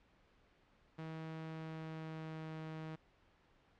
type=tone with pitch glide; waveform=sawtooth; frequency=160 to 158.25 Hz; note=D#3 to D#3; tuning=+49 to +30 cents; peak=-40 dBFS; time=0.98-2.96 s; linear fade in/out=10 ms; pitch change=-19 cents; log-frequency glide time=1.48-2.58 s; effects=pink hiss -70 dBFS RMS until 3.79 s + low-pass 3000 Hz 12 dB/octave